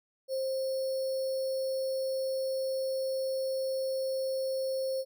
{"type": "tone with sample-and-hold", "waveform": "sine", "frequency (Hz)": 529, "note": "C5", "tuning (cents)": 19, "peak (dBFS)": -29, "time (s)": [0.28, 5.05], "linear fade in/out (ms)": 50, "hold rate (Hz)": 4900, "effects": []}